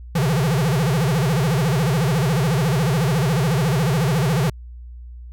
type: tone with vibrato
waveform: square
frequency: 147.8 Hz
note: D3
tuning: 11 cents sharp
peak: -17 dBFS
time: 0.15-4.5 s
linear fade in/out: 5 ms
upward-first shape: sine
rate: 14 Hz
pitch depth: 290 cents each way
effects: added 60 Hz sine -34 dBFS peak until 5.32 s